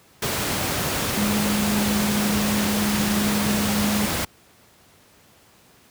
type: tone in noise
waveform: sine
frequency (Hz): 207.7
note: G#3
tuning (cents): 0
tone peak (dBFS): -21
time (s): 1.17-4.06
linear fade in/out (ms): 5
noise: pink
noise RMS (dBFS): -24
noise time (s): 0.22-4.25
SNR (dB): 0
effects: pink hiss -54 dBFS RMS until 5.9 s + high-pass 80 Hz 12 dB/octave